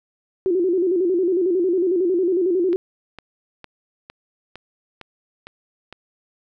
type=tone with vibrato; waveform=sine; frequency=360 Hz; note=F#4; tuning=47 cents flat; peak=-16 dBFS; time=0.46-2.76 s; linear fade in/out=0 ms; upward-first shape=square; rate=11 Hz; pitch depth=87 cents each way
type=click train; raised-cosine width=0.3 ms; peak=-21 dBFS; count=8; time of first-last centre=2.73-5.926 s; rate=2.19 Hz
effects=none